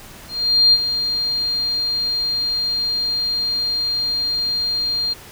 sine tone with ADSR envelope, 4200 Hz, C8, 6 cents sharp, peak -8 dBFS, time 0.28-5.14 s, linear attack 450 ms, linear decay 42 ms, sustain -10 dB, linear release 15 ms, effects pink hiss -40 dBFS RMS until 5.31 s

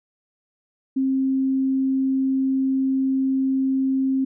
sine tone, 266 Hz, C4, 29 cents sharp, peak -18 dBFS, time 0.96-4.25 s, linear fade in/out 10 ms, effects none

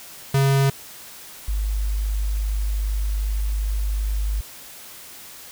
square / sine tone pair in turn, 136.9 / 51.28 Hz, C#3 / G#1, -21 / -21 cents, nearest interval octave + perfect fourth, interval 1700 cents, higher first, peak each -16 / -20 dBFS, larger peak first, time 0.34-0.7 / 1.48-4.41 s, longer second, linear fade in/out 5 ms, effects white hiss -41 dBFS RMS until 5.51 s

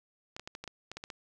clicks, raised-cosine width 0.2 ms, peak -24 dBFS, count 10, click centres 0.365 / 0.396 / 0.475 / 0.551 / 0.64 / 0.677 / 0.916 / 0.97 / 1.039 / 1.102 s, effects none

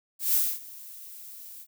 violet noise with ADSR envelope, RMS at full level -22 dBFS, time 0.19-1.67 s, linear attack 150 ms, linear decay 250 ms, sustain -22 dB, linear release 59 ms, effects none

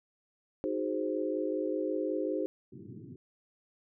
sine chord, Ab dominant seventh, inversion second, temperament equal, 311.1 / 370 / 415.3 / 523.3 Hz, Eb4 / Gb4 / Ab4 / C5, 0 / 0 / 0 / 0 cents, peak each -34 / -36 / -36 / -35 dBFS, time 0.64-2.46 s, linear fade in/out 0 ms
pink band-pass noise, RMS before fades -47 dBFS, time 2.72-3.16 s, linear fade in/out 5 ms, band 100 to 400 Hz, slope 96 dB/octave
effects none

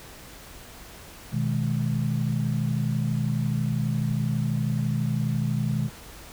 sine chord, G# minor, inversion first, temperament equal with one note detuned, 123.47 / 155.56 / 209.8 Hz, B2 / D#3 / G#3, 0 / 0 / +18 cents, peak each -26 / -27 / -29 dBFS, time 1.31-5.9 s, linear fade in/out 50 ms, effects added 50 Hz sine -51 dBFS peak until 6.32 s + pink hiss -45 dBFS RMS until 6.32 s

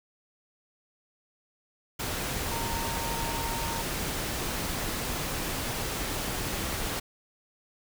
sine tone in noise, 920 Hz, A#5, 23 cents flat, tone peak -35 dBFS, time 2.51-3.82 s, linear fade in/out 10 ms, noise pink, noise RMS -32 dBFS, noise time 1.99-7 s, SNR -6 dB, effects none

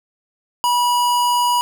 square tone, 972 Hz, B5, 28 cents flat, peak -15 dBFS, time 0.64-1.61 s, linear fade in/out 0 ms, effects none

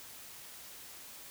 silence, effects white hiss -50 dBFS RMS until 1.3 s

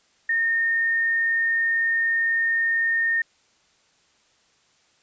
sine tone, 1831 Hz, A#6, 32 cents flat, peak -19 dBFS, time 0.29-3.22 s, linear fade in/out 5 ms, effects white hiss -62 dBFS RMS until 5.02 s + resampled to 16000 Hz

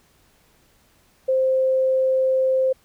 sine tone, 523.3 Hz, C5, in tune, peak -16 dBFS, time 1.28-2.73 s, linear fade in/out 10 ms, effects pink hiss -59 dBFS RMS until 2.84 s

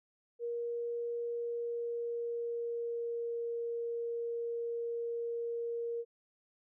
sine tone with pitch glide, 472.3 to 468 Hz, A#4 to A#4, +23 to +7 cents, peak -34 dBFS, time 0.39-6.05 s, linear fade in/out 50 ms, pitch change -16 cents, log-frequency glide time 1.2-3.44 s, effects none

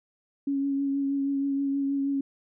sine tone with vibrato, 277.2 Hz, C#4, in tune, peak -24 dBFS, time 0.47-2.21 s, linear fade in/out 5 ms, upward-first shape triangle, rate 6.3 Hz, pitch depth 22 cents each way, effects none

